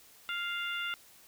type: harmonic tone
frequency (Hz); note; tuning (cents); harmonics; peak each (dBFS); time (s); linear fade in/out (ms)
698.5; F5; 0; 2 / 3 / 4 / 5; -36 / -40 / -38 / -43; 0.29-0.94; 0
effects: white hiss -58 dBFS RMS until 1.27 s